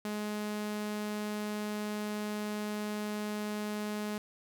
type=tone; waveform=sawtooth; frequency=210.1 Hz; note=G#3; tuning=20 cents sharp; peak=-30 dBFS; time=0.05-4.18 s; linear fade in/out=2 ms; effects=none